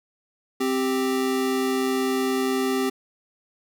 square tone pair together, 261.6 / 392 Hz, C4 / G4, 0 / 0 cents, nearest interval perfect fifth, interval 700 cents, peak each -25 dBFS, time 0.6-2.9 s, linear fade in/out 10 ms, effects none

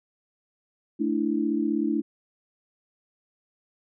sine chord, A suspended fourth, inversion none, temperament equal, 220 / 293.7 / 329.6 Hz, A3 / D4 / E4, 0 / 0 / 0 cents, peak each -28 / -26 / -27 dBFS, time 0.99-2.02 s, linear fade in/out 20 ms, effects none

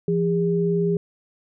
sine tone pair together, 170.6 / 405.8 Hz, F3 / G#4, -40 / -40 cents, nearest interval octave + minor third, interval 1500 cents, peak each -21 dBFS, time 0.08-0.97 s, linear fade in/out 2 ms, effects none

